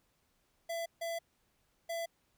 square tone bursts at uneven times, 670 Hz, E5, 28 cents sharp, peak -36 dBFS, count 3, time 0.69-0.86 / 1.01-1.19 / 1.89-2.06 s, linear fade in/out 10 ms, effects pink hiss -75 dBFS RMS until 2.37 s

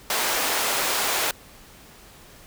pink high-pass noise, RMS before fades -24 dBFS, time 0.1-1.31 s, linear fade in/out 2 ms, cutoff 560 Hz, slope 12 dB/octave, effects pink hiss -48 dBFS RMS until 2.46 s

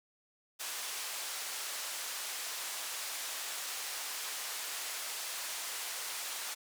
white band-pass noise, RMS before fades -40 dBFS, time 0.59-6.55 s, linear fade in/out 20 ms, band 650 to 10000 Hz, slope 12 dB/octave, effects none

